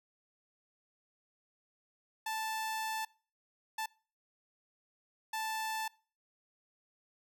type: tone bursts at uneven times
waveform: sawtooth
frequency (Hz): 880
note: A5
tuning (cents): 0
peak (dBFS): -31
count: 3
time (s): 2.26-3.05 / 3.78-3.86 / 5.33-5.88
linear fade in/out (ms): 5
effects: noise-tail reverb RT60 0.4 s tail -24 dB re dry